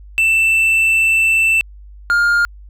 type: tone pair in turn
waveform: triangle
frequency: 2663 / 1410.7 Hz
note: E7 / F6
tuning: +17 / +17 cents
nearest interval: major seventh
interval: 1100 cents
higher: first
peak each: -9 dBFS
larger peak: neither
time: 0.18-1.61 / 2.1-2.45 s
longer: first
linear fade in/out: 0 ms
effects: added 50 Hz sine -35 dBFS peak until 2.69 s